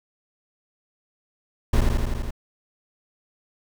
brown noise with echo, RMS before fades -17 dBFS, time 1.73-1.81 s, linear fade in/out 5 ms, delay 83 ms, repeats 6, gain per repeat -2 dB, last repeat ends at 2.308 s, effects none

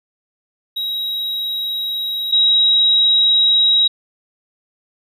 triangle / sine tone pair in turn, 3831 / 3831 Hz, A#7 / A#7, +47 / +47 cents, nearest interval unison, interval 0 cents, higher neither, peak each -18 / -10 dBFS, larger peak second, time 0.76-2.32 / 2.32-3.88 s, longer neither, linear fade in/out 10 ms, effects none

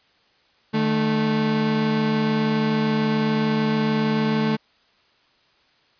35% pulse tone pair together, 152.4 / 219.2 Hz, D#3 / A3, -36 / -6 cents, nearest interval tritone, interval 630 cents, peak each -24 / -18 dBFS, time 0.73-4.57 s, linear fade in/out 20 ms, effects white hiss -60 dBFS RMS until 5.99 s + resampled to 11025 Hz

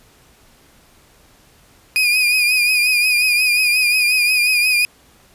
35% pulse tone with vibrato, 2466 Hz, D#7, 16 cents flat, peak -11 dBFS, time 1.96-4.85 s, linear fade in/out 0 ms, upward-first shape triangle, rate 5.6 Hz, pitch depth 60 cents each way, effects pink hiss -51 dBFS RMS until 5.34 s + resampled to 32000 Hz

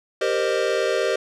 square chord, C minor seventh, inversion second, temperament equal with one note detuned, 392 / 466.2 / 523.3 / 612.3 Hz, G4 / Bb4 / C5 / Eb5, 0 / 0 / 0 / -28 cents, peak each -26 dBFS, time 0.21-1.16 s, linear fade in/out 5 ms, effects low-pass 6000 Hz 12 dB/octave

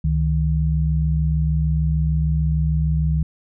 sine tone pair together, 69.3 / 155.92 Hz, C#2 / D#3, 0 / +4 cents, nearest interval octave + major second, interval 1404 cents, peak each -19 dBFS, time 0.04-3.23 s, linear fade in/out 5 ms, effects none

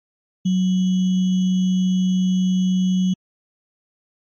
sine tone with sample-and-hold, 185 Hz, F#3, in tune, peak -15 dBFS, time 0.45-3.14 s, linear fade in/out 10 ms, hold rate 3150 Hz, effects MP3 32 kbps

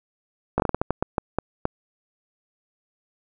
slowing click train, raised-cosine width 1 ms, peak -7 dBFS, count 12, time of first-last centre 0.58-1.654 s, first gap 18 ms, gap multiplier 1.31, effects none

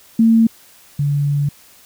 sine tone pair in turn, 226.3 / 143.65 Hz, A3 / D3, +49 / -38 cents, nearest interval minor sixth, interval 787 cents, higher first, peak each -8 / -14 dBFS, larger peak first, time 0.19-0.47 / 0.99-1.49 s, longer second, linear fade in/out 5 ms, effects white hiss -47 dBFS RMS until 1.85 s

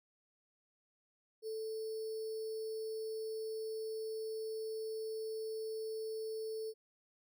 sine tone with sample-and-hold, 440 Hz, A4, in tune, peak -38 dBFS, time 1.42-6.74 s, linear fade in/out 50 ms, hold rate 4900 Hz, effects none

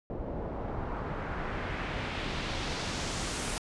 pink noise with low-pass filter sweep, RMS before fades -35 dBFS, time 0.1-3.58 s, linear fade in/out 0 ms, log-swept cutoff 530 to 10000 Hz, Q 1.2, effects resampled to 24000 Hz

